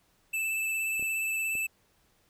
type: tone with vibrato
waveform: square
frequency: 2637 Hz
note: E7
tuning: in tune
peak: -29 dBFS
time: 0.33-1.67 s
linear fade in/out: 10 ms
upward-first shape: triangle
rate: 17 Hz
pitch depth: 19 cents each way
type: clicks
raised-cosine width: 2 ms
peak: -33 dBFS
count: 3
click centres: 0.996 / 1.026 / 1.553 s
effects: pink hiss -68 dBFS RMS until 2.29 s